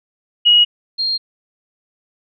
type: tone pair in turn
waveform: sine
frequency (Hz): 2898 / 4217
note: F#7 / C8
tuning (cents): -37 / +13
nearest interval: tritone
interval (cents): 650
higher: second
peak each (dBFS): -7 / -16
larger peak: first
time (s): 0.45-0.65 / 0.98-1.18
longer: neither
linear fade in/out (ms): 20
effects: none